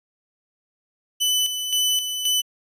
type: tone with tremolo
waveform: sawtooth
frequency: 2998 Hz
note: F#7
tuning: 22 cents sharp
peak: -15 dBFS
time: 1.2-2.42 s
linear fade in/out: 20 ms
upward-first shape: square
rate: 1.9 Hz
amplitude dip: 55%
effects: resampled to 32000 Hz